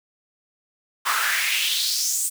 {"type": "noise with high-pass filter sweep", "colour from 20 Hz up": "pink", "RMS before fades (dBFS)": -23, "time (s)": [1.05, 2.3], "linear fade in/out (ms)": 20, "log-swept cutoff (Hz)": [1100, 8700], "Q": 3.6, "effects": []}